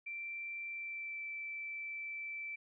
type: tone with pitch glide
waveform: sine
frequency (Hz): 2349 to 2327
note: D7 to D7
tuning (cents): 0 to -17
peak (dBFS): -40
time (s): 0.06-2.56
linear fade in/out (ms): 10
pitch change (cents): -17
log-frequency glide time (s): 0.69-1.23
effects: none